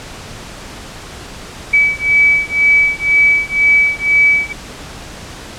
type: beating tone pair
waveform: sine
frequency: 2289 / 2291 Hz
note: D7 / D7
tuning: -45 / -44 cents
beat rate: 2 Hz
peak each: -12 dBFS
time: 1.73-4.53 s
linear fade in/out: 10 ms
effects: pink hiss -31 dBFS RMS until 5.58 s + low-pass 8000 Hz 12 dB/octave